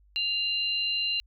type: tone pair together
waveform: sine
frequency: 2794 / 4067 Hz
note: F7 / C8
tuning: 0 / -50 cents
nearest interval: tritone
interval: 650 cents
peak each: -27 / -30 dBFS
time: 0.16-1.2 s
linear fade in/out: 0 ms
effects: added 50 Hz sine -57 dBFS peak until 1.26 s